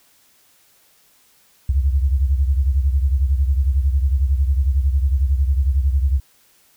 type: beating tone pair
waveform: sine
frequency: 66.3 / 77.3 Hz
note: C2 / D#2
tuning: +23 / -11 cents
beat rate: 11 Hz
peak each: -15 / -21 dBFS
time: 1.69-6.2 s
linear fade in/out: 5 ms
effects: white hiss -56 dBFS RMS until 6.76 s